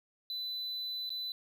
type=tone with dropouts; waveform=triangle; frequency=4000 Hz; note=B7; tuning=21 cents sharp; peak=-34 dBFS; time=0.3-1.32 s; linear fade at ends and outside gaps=1 ms; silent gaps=1.093-1.103 s; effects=none